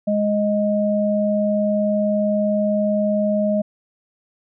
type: tone pair together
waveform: sine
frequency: 207.7 / 623.1 Hz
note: G#3 / D#5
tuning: 0 / +2 cents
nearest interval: octave + perfect fifth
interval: 1902 cents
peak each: -19 dBFS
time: 0.07-3.62 s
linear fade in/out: 10 ms
effects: none